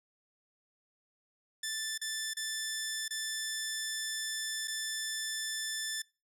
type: tone with dropouts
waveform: 10% pulse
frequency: 1760 Hz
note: A6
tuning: in tune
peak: -25 dBFS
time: 1.63-6.02 s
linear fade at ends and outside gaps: 5 ms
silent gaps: 1.978-2.014 / 2.336-2.368 / 3.081-3.106 / 4.675-4.679 s
effects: noise-tail reverb RT60 0.3 s tail -24 dB re dry + low-pass 12000 Hz 12 dB/octave